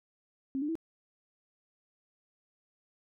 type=tone with pitch steps; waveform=sine; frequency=268.4 / 296.1 / 326.6 Hz; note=C4 / D4 / E4; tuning=+44 / +14 / -16 cents; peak=-30 dBFS; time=0.55-0.754 s; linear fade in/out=0 ms; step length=68 ms; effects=none